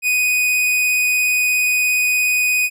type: tone with vibrato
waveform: 45% pulse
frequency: 2489 Hz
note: D#7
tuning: in tune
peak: -14 dBFS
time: 0.02-2.7 s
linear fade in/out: 50 ms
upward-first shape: sine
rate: 17 Hz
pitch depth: 8 cents each way
effects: none